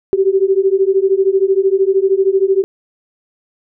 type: beating tone pair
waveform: sine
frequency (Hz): 380 / 393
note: F#4 / G4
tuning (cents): +46 / +4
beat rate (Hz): 13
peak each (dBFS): -13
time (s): 0.13-2.64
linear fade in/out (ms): 0
effects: none